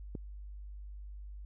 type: click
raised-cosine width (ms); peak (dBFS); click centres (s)
3; -26; 0.152
effects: added 50 Hz sine -43 dBFS peak until 1.45 s